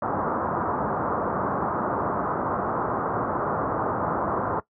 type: low-pass noise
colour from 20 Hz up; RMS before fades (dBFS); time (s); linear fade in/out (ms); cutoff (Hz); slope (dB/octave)
white; -26; 0.02-4.6; 2; 1300; 48
effects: noise-tail reverb RT60 0.1 s tail -18 dB re dry + high-pass 100 Hz 12 dB/octave